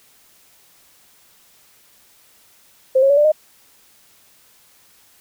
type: tone with pitch steps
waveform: sine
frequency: 523.3 / 545.2 / 568 / 591.8 / 616.6 Hz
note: C5 / C#5 / C#5 / D5 / D#5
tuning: 0 / -29 / +42 / +13 / -16 cents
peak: -10 dBFS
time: 2.95-3.32 s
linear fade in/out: 10 ms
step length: 74 ms
effects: white hiss -53 dBFS RMS until 5.2 s